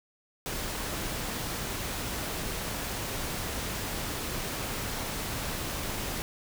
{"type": "noise", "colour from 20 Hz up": "pink", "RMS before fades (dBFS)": -34, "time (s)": [0.46, 6.22], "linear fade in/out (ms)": 0, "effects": []}